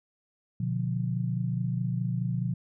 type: chord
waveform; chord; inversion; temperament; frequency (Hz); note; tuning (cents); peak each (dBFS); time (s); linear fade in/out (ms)
sine; B diminished; none; just; 123.47 / 148.16 / 177.8; B2 / D3 / F3; 0 / +16 / +31; -29 / -34 / -31; 0.6-2.54; 5
effects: none